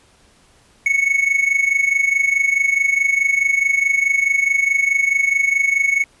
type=tone with amplitude modulation; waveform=triangle; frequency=2211 Hz; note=C#7; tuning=5 cents flat; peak=-9 dBFS; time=0.86-6.04 s; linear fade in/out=2 ms; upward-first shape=sine; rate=24.7 Hz; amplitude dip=75%; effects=pink hiss -53 dBFS RMS until 6.2 s + resampled to 24000 Hz